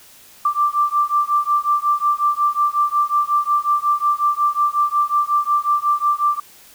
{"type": "beating tone pair", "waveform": "sine", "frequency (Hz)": [1174.7, 1180.2], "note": ["D6", "D6"], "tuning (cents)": [0, 8], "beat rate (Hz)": 5.5, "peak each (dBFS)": -18, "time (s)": [0.45, 6.4], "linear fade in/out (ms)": 5, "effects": ["white hiss -46 dBFS RMS until 6.74 s"]}